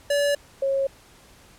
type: tone pair in turn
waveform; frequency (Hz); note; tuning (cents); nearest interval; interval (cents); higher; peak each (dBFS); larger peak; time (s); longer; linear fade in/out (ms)
square / sine; 574 / 544.7; D5 / C#5; -40 / -30; minor second; 90; first; -20; neither; 0.1-0.35 / 0.62-0.87; neither; 5
effects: pink hiss -52 dBFS RMS until 1.58 s + low-pass 12000 Hz 12 dB/octave